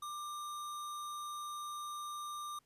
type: tone with sample-and-hold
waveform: sine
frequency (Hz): 1187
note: D6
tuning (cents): +18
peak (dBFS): -40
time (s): 0.02-2.59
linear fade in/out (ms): 5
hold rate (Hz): 4900
effects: pink hiss -75 dBFS RMS until 2.65 s + resampled to 32000 Hz